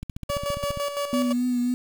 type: click train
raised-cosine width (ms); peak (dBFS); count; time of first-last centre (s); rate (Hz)
5; -21; 12; 0.03-0.773; 14.8
type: tone with tremolo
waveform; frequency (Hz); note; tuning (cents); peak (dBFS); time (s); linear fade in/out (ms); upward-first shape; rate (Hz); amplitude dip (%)
30% pulse; 572; D5; -46; -22; 0.29-1.33; 10; square; 5.9; 55
type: tone with vibrato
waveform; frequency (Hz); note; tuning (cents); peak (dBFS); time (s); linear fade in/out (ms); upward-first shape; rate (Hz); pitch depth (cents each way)
sine; 246.5; B3; -3; -21; 1.13-1.74; 0; triangle; 3.7; 32
effects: 7-bit